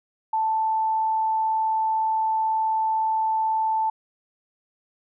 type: tone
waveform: sine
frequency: 881 Hz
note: A5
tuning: 2 cents sharp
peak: -20 dBFS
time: 0.33-3.9 s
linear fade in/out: 5 ms
effects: none